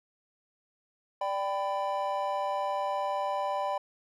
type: chord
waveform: triangle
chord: G major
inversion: second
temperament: equal with one note detuned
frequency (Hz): 587.3 / 784 / 998.7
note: D5 / G5 / B5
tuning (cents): 0 / 0 / +19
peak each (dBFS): -31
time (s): 1.21-3.78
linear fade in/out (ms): 5
effects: none